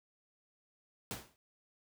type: noise with exponential decay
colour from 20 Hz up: pink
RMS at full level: -37 dBFS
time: 1.11-1.36 s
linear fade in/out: 0 ms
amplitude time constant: 53 ms
effects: high-pass 60 Hz 12 dB/octave